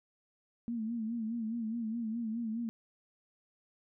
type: tone with vibrato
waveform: sine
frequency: 227.1 Hz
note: A#3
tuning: 45 cents flat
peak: -33 dBFS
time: 0.68-2.69 s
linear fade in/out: 0 ms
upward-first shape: sine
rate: 4.8 Hz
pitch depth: 81 cents each way
effects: none

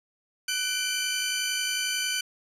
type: tone cluster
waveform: 20% pulse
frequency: 1498 / 2352 / 3047 Hz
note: F#6 / D7 / G7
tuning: +21 / +2 / -50 cents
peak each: -26 dBFS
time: 0.48-2.21 s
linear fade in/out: 5 ms
effects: resampled to 32000 Hz

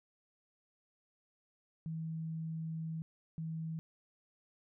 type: tone bursts at uneven times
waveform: sine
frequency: 161.2 Hz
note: E3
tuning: 38 cents flat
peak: -37 dBFS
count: 2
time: 1.86-3.02 / 3.38-3.79 s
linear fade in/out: 0 ms
effects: none

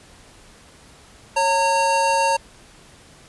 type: tone pair together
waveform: square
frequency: 550 / 914.4 Hz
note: C#5 / A#5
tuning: -14 / -34 cents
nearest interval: major sixth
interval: 880 cents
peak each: -23 / -18 dBFS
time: 1.36-2.37 s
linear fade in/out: 10 ms
effects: pink hiss -48 dBFS RMS until 3.28 s + resampled to 24000 Hz

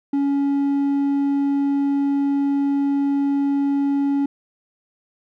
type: tone with hard clipping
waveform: sine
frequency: 280.3 Hz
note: C#4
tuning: 19 cents sharp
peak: -18 dBFS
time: 0.13-4.26 s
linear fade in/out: 5 ms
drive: 3 dB
effects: none

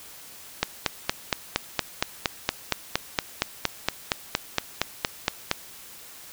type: click train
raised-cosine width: 0.2 ms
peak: -3 dBFS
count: 22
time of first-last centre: 0.63-5.514 s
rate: 4.3 Hz
effects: white hiss -45 dBFS RMS until 6.32 s

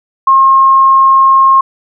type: tone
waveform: sine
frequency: 1073 Hz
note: C6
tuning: 43 cents sharp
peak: -3 dBFS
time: 0.27-1.61 s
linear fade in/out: 5 ms
effects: none

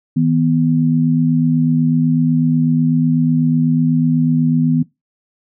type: tone pair together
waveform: sine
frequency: 159.23 / 247.3 Hz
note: D#3 / B3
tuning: +40 / +3 cents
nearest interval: minor sixth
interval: 763 cents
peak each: -14 dBFS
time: 0.16-4.83 s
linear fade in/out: 10 ms
effects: noise-tail reverb RT60 0.2 s tail -20 dB re dry

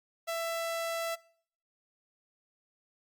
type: tone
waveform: sawtooth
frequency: 665 Hz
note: E5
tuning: 15 cents sharp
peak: -28 dBFS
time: 0.27-1.16 s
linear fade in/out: 20 ms
effects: noise-tail reverb RT60 0.6 s tail -23 dB re dry + Opus 48 kbps

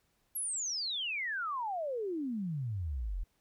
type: exponential sweep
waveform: sine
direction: down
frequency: 11650 to 38.68 Hz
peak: -33 dBFS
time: 0.35-3.24 s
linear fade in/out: 10 ms
effects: pink hiss -75 dBFS RMS until 3.4 s

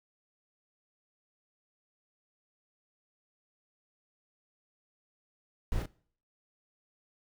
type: noise with echo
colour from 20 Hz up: brown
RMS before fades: -32 dBFS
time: 5.72-5.82 s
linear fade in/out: 0 ms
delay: 36 ms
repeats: 1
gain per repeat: -3 dB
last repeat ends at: 5.856 s
effects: noise-tail reverb RT60 0.5 s tail -21 dB re dry

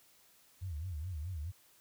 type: tone with vibrato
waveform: sine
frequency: 83.3 Hz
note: E2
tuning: 19 cents sharp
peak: -37 dBFS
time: 0.61-1.52 s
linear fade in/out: 20 ms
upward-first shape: sine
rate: 4.7 Hz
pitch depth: 230 cents each way
effects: white hiss -65 dBFS RMS until 1.8 s

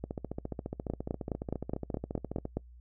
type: two click trains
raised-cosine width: 2 ms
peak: -22 / -18 dBFS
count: 36 / 9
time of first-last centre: 0.04-2.454 / 0.9-2.57 s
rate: 14.5 / 4.79 Hz
effects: noise-tail reverb RT60 0.1 s tail -24 dB re dry + added 60 Hz sine -50 dBFS peak until 2.8 s

